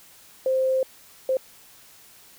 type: tone bursts at uneven times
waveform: sine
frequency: 523.3 Hz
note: C5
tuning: in tune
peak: -19 dBFS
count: 2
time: 0.46-0.83 / 1.29-1.37 s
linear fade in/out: 2 ms
effects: white hiss -51 dBFS RMS until 2.38 s